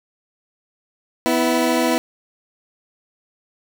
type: tone pair together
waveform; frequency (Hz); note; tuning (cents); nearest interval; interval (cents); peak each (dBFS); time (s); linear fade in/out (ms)
20% pulse; 248.8 / 327.2; B3 / E4; +13 / -13; perfect fourth; 474; -14; 1.26-1.98; 0
effects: none